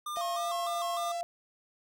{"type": "tone with vibrato", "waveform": "square", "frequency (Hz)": 1139, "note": "C#6", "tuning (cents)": 47, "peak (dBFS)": -35, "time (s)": [0.06, 1.12], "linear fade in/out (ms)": 5, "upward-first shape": "square", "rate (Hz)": 3.3, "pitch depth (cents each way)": 92}
{"type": "tone with pitch glide", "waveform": "5% pulse", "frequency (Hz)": [622.3, 667], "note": ["D#5", "E5"], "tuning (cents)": [0, 20], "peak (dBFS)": -32, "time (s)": [0.16, 1.21], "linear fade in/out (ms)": 0, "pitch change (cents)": 120, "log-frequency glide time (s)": [0.35, 0.51]}
{"type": "tone", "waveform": "sine", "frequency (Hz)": 690, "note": "F5", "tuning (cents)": -21, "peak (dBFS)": -32, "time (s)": [0.17, 1.23], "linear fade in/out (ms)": 0}
{"effects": []}